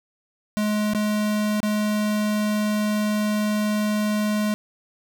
square tone with dropouts, 210.9 Hz, G#3, 27 cents sharp, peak -21 dBFS, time 0.57-4.54 s, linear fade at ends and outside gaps 0 ms, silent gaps 0.935-0.948 / 1.603-1.63 s, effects none

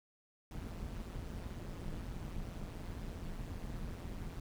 brown noise with amplitude modulation, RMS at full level -40 dBFS, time 0.51-4.4 s, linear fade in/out 2 ms, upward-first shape sine, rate 173 Hz, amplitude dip 75%, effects none

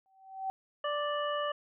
sine tone with exponential growth, 768 Hz, G5, 36 cents flat, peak -29 dBFS, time 0.06-0.5 s, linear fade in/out 0 ms, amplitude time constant 95 ms
harmonic tone, 587.3 Hz, D5, in tune, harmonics 1 / 2 / 3 / 5, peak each -33 / -34 / -41 / -41 dBFS, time 0.84-1.52 s, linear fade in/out 5 ms
effects none

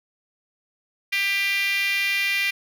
5% pulse tone with high-pass filter, 396.7 Hz, G4, 21 cents sharp, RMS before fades -23 dBFS, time 1.12-2.51 s, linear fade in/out 10 ms, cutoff 2200 Hz, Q 7.7, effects none

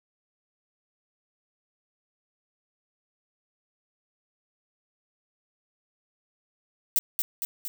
violet noise with echo, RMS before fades -22 dBFS, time 6.96-6.99 s, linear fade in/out 0 ms, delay 230 ms, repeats 3, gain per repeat -4 dB, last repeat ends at 7.68 s, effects none

